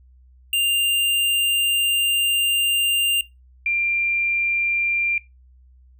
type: tone pair in turn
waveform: square / sine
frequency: 2794 / 2380 Hz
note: F7 / D7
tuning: 0 / +22 cents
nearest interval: minor third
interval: 278 cents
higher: first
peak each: -18 dBFS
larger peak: neither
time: 0.53-3.21 / 3.66-5.18 s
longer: first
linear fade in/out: 2 ms
effects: noise-tail reverb RT60 0.2 s tail -19 dB re dry + added 63 Hz sine -48 dBFS peak until 5.99 s